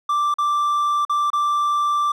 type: tone with dropouts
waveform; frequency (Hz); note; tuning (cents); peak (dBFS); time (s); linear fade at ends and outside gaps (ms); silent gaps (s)
triangle; 1174.7; D6; 0; -15; 0.09-2.12; 5; 0.341-0.384 / 1.051-1.095 / 1.303-1.331
effects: none